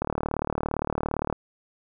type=click train; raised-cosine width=1 ms; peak=-12 dBFS; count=50; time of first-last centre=0.02-1.327 s; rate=37.5 Hz; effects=none